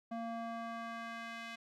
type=tone with band-pass filter sweep; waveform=square; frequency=229.9 Hz; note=A#3; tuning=24 cents flat; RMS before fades=-43 dBFS; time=0.11-1.56 s; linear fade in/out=10 ms; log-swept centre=580 to 2400 Hz; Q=1.2; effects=none